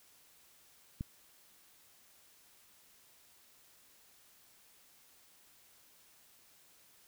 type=click; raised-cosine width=5 ms; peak=-25 dBFS; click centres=1.009 s; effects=white hiss -64 dBFS RMS until 7.07 s